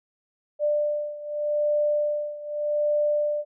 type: beating tone pair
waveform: sine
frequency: 593 / 593.83 Hz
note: D5 / D5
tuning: +17 / +19 cents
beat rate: 0.83 Hz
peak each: -24 / -27 dBFS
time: 0.59-3.45 s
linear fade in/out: 50 ms
effects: none